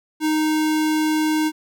square tone, 310 Hz, D#4, 6 cents flat, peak -18 dBFS, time 0.2-1.52 s, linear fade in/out 50 ms, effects none

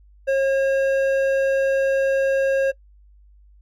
sine tone with hard clipping, 541 Hz, C#5, 42 cents flat, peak -18 dBFS, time 0.27-2.72 s, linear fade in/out 20 ms, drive 8 dB, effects noise-tail reverb RT60 0.1 s tail -23 dB re dry + added 50 Hz sine -48 dBFS peak until 3.61 s

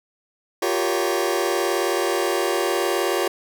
sawtooth chord, G half-diminished seventh, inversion third, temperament just, 352.8 / 392 / 470.4 / 564.5 Hz, F4 / G4 / Bb4 / Db5, +18 / 0 / +16 / +31 cents, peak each -20 / -21 / -23 / -23 dBFS, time 0.62-3.28 s, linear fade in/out 5 ms, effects none

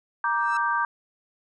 sine chord, G minor, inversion first, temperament just, 940.8 / 1176 / 1568 Hz, Bb5 / D6 / G6, +16 / +2 / 0 cents, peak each -26 dBFS, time 0.24-0.85 s, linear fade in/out 2 ms
sawtooth tone with exponential growth, 1320 Hz, E6, 2 cents sharp, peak -30 dBFS, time 0.33-0.57 s, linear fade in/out 2 ms, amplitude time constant 52 ms
effects resampled to 22050 Hz

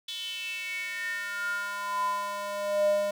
square tone with high-pass filter sweep, 202.6 Hz, G#3, 43 cents flat, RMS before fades -31 dBFS, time 0.08-3.11 s, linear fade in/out 5 ms, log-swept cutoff 3400 to 520 Hz, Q 8.1, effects none

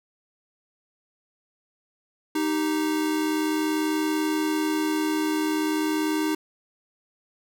square tone pair together, 310.3 / 390.7 Hz, D#4 / G4, -5 / -6 cents, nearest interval major third, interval 399 cents, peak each -24 / -31 dBFS, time 2.35-6.35 s, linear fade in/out 5 ms, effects none

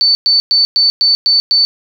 sine tone bursts, 4516 Hz, C#8, 31 cents sharp, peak -7 dBFS, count 7, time 0.01-1.65 s, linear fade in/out 0 ms, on 140 ms, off 110 ms, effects none

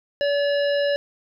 harmonic tone, 572 Hz, D5, 46 cents flat, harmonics 1 / 3 / 5 / 7 / 9, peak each -19 / -29 / -33 / -36 / -38 dBFS, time 0.21-0.96 s, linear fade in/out 0 ms, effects 10-bit

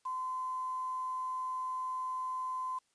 sine tone with quantisation, 1027 Hz, C6, 33 cents flat, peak -34 dBFS, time 0.05-2.79 s, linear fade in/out 10 ms, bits 9, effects white hiss -75 dBFS RMS until 2.94 s + resampled to 22050 Hz

